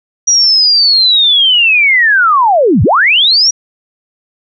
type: linear two-way sweep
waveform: sine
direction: down then up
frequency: 5800 to 77.78 to 5800 Hz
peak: -5 dBFS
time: 0.27-3.51 s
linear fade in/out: 10 ms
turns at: 2.83 s
effects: none